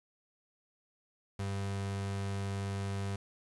35% pulse tone, 98.6 Hz, G2, 11 cents sharp, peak -32 dBFS, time 1.39-3.16 s, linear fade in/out 5 ms, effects resampled to 24000 Hz + 10-bit

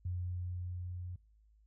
sine tone with level ramp, 89.5 Hz, F2, 43 cents sharp, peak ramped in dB -34 to -40 dBFS, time 0.05-1.16 s, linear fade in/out 5 ms, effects noise-tail reverb RT60 0.6 s tail -26 dB re dry + added 53 Hz sine -63 dBFS peak until 1.66 s

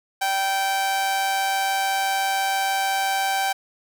sawtooth tone with amplitude modulation, 778 Hz, G5, 13 cents flat, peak -15 dBFS, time 0.21-3.53 s, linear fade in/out 10 ms, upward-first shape sine, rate 193 Hz, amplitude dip 40%, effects none

